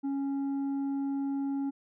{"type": "tone with tanh clipping", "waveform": "sine", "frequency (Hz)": 276.4, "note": "C#4", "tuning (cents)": -5, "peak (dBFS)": -30, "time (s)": [0.03, 1.71], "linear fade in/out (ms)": 20, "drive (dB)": 5, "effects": []}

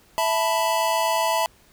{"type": "chord", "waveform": "square", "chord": "E suspended fourth", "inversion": "none", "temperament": "equal", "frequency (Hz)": [659.3, 880, 987.8], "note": ["E5", "A5", "B5"], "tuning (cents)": [0, 0, 0], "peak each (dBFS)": -25, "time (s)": [0.18, 1.46], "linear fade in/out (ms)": 0, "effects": ["pink hiss -56 dBFS RMS until 1.72 s"]}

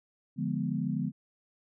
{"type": "chord", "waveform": "sine", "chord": "D diminished seventh", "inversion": "none", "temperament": "equal", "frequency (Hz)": [146.83, 174.61, 207.7, 246.9], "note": ["D3", "F3", "Ab3", "Cb4"], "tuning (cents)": [0, 0, 0, 0], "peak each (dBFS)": -34, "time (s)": [0.36, 1.12], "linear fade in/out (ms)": 50, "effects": []}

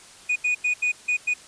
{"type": "tone bursts at uneven times", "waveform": "triangle", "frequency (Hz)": 2470, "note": "D#7", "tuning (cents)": -13, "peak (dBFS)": -18, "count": 6, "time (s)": [[0.29, 0.36], [0.44, 0.55], [0.64, 0.74], [0.82, 0.92], [1.08, 1.17], [1.27, 1.34]], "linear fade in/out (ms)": 10, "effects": ["white hiss -47 dBFS RMS until 1.47 s", "resampled to 22050 Hz"]}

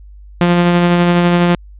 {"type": "tone with tremolo", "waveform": "sawtooth", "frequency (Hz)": 174.61, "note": "F3", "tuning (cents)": 0, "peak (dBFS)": -4, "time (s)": [0.41, 1.55], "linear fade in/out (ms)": 0, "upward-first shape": "sine", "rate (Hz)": 12, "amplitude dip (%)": 25, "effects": ["added 50 Hz sine -34 dBFS peak until 1.79 s", "resampled to 8000 Hz"]}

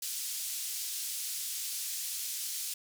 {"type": "band-pass noise", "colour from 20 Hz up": "white", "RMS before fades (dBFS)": -37, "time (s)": [0.02, 2.74], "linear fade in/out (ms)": 5, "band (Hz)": [4100, 12000], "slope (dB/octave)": 12, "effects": []}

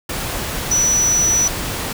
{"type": "tone in noise", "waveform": "sine", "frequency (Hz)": 5920, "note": "F#8", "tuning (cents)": 0, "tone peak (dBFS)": -13, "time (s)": [0.71, 1.48], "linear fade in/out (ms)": 5, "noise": "pink", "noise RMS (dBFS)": -24, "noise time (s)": [0.09, 1.93], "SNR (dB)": 8, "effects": []}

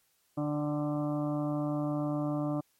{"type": "harmonic tone with a mistuned harmonic", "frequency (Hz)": 147.9, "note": "D3", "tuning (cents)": 13, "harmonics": [1, 2, 4, 5, 6, 7, 8, 9], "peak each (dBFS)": [-34, -31, -37, -43, -50, -47, -45, -56], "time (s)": [0.37, 2.61], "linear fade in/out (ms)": 10, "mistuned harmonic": 5, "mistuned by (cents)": 16, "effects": ["white hiss -71 dBFS RMS until 2.79 s", "MP3 64 kbps"]}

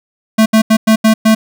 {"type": "tone bursts at uneven times", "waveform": "square", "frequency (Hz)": 220, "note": "A3", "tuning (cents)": 0, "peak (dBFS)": -6, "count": 6, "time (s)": [[0.38, 0.46], [0.53, 0.62], [0.7, 0.77], [0.87, 0.96], [1.04, 1.14], [1.25, 1.35]], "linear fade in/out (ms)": 10, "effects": []}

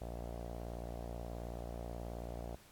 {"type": "tone with low-pass filter", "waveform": "sawtooth", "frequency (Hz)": 58.6, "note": "A#1", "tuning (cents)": 10, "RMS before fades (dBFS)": -44, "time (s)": [0.01, 2.56], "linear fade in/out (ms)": 5, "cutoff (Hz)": 660, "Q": 4, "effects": ["pink hiss -62 dBFS RMS until 2.71 s", "AAC 64 kbps"]}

